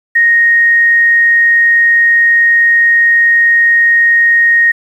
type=tone; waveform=sine; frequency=1864.7 Hz; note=A#6; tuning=in tune; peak=-5 dBFS; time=0.15-4.72 s; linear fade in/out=10 ms; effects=7-bit